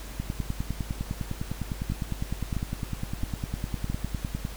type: two click trains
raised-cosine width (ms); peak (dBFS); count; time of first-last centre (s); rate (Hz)
5; -17 / -16; 43 / 4; 0.2-4.451 / 1.9-3.9; 9.88 / 1.5
effects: added 50 Hz sine -38 dBFS peak until 4.56 s + pink hiss -44 dBFS RMS until 4.56 s